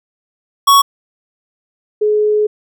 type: tone pair in turn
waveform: square / sine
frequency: 1115 / 422.9 Hz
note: C#6 / G#4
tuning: +10 / +31 cents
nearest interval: octave + perfect fourth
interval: 1679 cents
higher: first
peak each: -6 / -10 dBFS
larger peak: first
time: 0.67-0.82 / 2.01-2.47 s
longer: second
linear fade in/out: 10 ms
effects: none